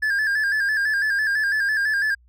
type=tone with vibrato; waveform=triangle; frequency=1670 Hz; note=G#6; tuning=9 cents sharp; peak=-17 dBFS; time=0.02-2.15 s; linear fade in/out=10 ms; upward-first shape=square; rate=6 Hz; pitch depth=63 cents each way; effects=added 60 Hz sine -52 dBFS peak until 2.28 s